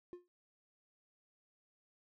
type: tone with exponential decay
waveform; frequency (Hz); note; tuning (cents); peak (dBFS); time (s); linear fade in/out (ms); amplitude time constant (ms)
triangle; 354.8; F4; +27; -40; 0.13-0.28; 0; 31
effects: none